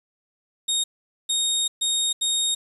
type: tone bursts at uneven times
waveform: 25% pulse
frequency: 3719 Hz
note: A#7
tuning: 5 cents flat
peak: -17 dBFS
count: 4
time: 0.68-0.84 / 1.29-1.68 / 1.81-2.13 / 2.21-2.55 s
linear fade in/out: 10 ms
effects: resampled to 32000 Hz + 8-bit